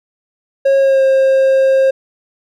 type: tone with pitch glide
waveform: triangle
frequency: 545 to 533.8 Hz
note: C#5 to C5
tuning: -29 to +35 cents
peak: -6 dBFS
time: 0.65-1.91 s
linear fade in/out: 10 ms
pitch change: -36 cents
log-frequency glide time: 0.78-1.03 s
effects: none